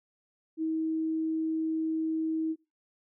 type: tone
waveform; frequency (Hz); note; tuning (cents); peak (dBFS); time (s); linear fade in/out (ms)
sine; 319.4; D#4; +45; -27; 0.57-2.56; 50
effects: noise-tail reverb RT60 0.3 s tail -23 dB re dry